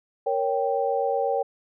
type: chord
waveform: sine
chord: G diminished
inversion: first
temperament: equal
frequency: 466.2 / 554.4 / 784 Hz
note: Bb4 / Db5 / G5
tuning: 0 / 0 / 0 cents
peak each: -26 dBFS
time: 0.26-1.43 s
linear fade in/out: 10 ms
effects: none